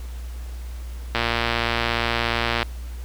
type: click train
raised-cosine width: 0.3 ms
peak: -5 dBFS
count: 174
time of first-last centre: 1.15-2.629 s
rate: 117 Hz
effects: added 60 Hz sine -30 dBFS peak until 3.04 s + pink hiss -47 dBFS RMS until 3.04 s